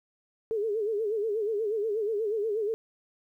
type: tone with vibrato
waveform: sine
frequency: 428.3 Hz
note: A4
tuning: 47 cents flat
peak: -26 dBFS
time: 0.51-2.74 s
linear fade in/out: 0 ms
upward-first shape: sine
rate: 8.3 Hz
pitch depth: 110 cents each way
effects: 11-bit